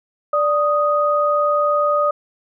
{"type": "tone pair together", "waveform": "sine", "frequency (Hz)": [587.3, 1244.4], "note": ["D5", "D#6"], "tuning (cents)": [0, 0], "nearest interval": "octave + minor second", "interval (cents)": 1300, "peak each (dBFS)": -17, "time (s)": [0.33, 2.11], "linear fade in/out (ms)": 5, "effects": []}